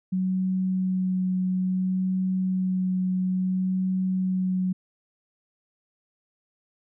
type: tone with vibrato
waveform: sine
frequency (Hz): 185.8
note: F#3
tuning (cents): +7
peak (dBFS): -22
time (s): 0.12-4.73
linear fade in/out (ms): 10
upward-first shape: sine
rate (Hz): 0.59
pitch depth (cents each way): 10
effects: none